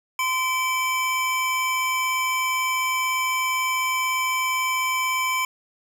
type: tone pair together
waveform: square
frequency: 1031 / 2311 Hz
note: C6 / D7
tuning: -26 / -28 cents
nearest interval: octave + major second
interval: 1398 cents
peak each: -25 dBFS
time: 0.19-5.45 s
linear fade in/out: 2 ms
effects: none